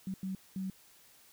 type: tone bursts at uneven times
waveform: sine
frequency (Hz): 190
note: F#3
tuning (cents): +46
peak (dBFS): -34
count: 3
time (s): 0.07-0.14 / 0.23-0.35 / 0.56-0.7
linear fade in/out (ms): 2
effects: white hiss -61 dBFS RMS until 1.32 s